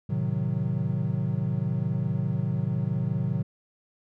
triangle chord, A diminished seventh, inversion none, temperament equal, 110 / 130.81 / 155.56 / 185 Hz, A2 / C3 / Eb3 / Gb3, 0 / 0 / 0 / 0 cents, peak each -29 / -27 / -28 / -29 dBFS, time 0.09-3.43 s, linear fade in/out 10 ms, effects none

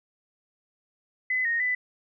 sine tone with pitch steps, 2018 / 1860 / 1996 Hz, B6 / A#6 / B6, +37 / -4 / +18 cents, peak -23 dBFS, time 1.3-1.75 s, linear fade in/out 5 ms, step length 150 ms, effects none

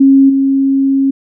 sine tone with level steps, 271.7 Hz, C#4, 35 cents flat, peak -3 / -8 dBFS, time 0-1.11 s, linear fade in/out 10 ms, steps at 0.29 s, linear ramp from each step 10 ms, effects none

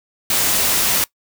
white noise, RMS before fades -17 dBFS, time 0.3-1.04 s, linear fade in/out 2 ms, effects noise-tail reverb RT60 0.1 s tail -21 dB re dry

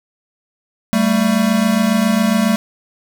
square tone pair together, 196.1 / 223.4 Hz, G3 / A3, +1 / +27 cents, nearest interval major second, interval 226 cents, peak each -17 / -15 dBFS, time 0.93-2.56 s, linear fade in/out 0 ms, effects none

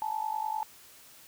sine tone with amplitude modulation, 871 Hz, A5, 18 cents flat, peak -26 dBFS, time 0.02-0.63 s, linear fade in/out 0 ms, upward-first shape sine, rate 50 Hz, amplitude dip 85%, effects white hiss -54 dBFS RMS until 1.27 s

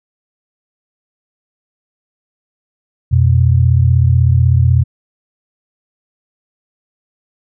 sine tone pair together, 87.7 / 123.84 Hz, F2 / B2, +8 / +5 cents, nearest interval tritone, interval 597 cents, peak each -10 dBFS, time 3.11-4.84 s, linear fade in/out 20 ms, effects none

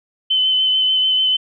sine tone with vibrato, 3046 Hz, F#7, 50 cents sharp, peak -13 dBFS, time 0.3-1.37 s, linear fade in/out 10 ms, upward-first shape sine, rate 6.8 Hz, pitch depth 16 cents each way, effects none

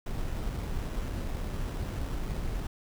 brown noise with sample-and-hold, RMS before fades -33 dBFS, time 0.06-2.67 s, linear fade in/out 5 ms, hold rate 4410 Hz, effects none

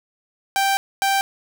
sawtooth tone bursts at uneven times, 784 Hz, G5, in tune, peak -13 dBFS, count 2, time 0.56-0.77 / 1.02-1.21 s, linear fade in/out 0 ms, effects none

